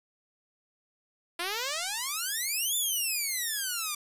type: exponential two-way sweep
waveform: 5% pulse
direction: up then down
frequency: 333.5 to 3573 to 1169 Hz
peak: -19 dBFS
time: 1.39-3.95 s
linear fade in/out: 5 ms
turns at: 2.76 s
effects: resampled to 32000 Hz + 9-bit